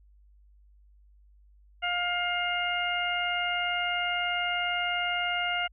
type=harmonic tone; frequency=707 Hz; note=F5; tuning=21 cents sharp; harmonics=1 / 2 / 3 / 4; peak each=-32 / -32 / -32 / -32 dBFS; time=1.82-5.68 s; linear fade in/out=20 ms; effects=added 50 Hz sine -55 dBFS peak until 5.72 s